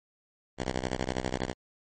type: ring-modulated tone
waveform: 5% pulse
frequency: 63.6 Hz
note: C2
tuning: 48 cents flat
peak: -16 dBFS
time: 0.57-1.54 s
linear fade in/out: 50 ms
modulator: 37.9 Hz
effects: MP3 32 kbps